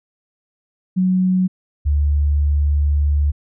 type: tone pair in turn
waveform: sine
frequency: 185 / 72.85 Hz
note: F#3 / D2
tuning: 0 / -13 cents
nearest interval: octave + major third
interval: 1613 cents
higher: first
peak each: -13 dBFS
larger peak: neither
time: 0.96-1.48 / 1.85-3.32 s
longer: second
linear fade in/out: 20 ms
effects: none